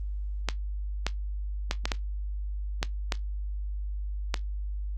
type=clicks; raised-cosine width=0.2 ms; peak=-9 dBFS; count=8; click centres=0.487 / 1.066 / 1.711 / 1.855 / 1.918 / 2.829 / 3.122 / 4.342 s; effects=added 50 Hz sine -30 dBFS peak until 4.97 s + Opus 32 kbps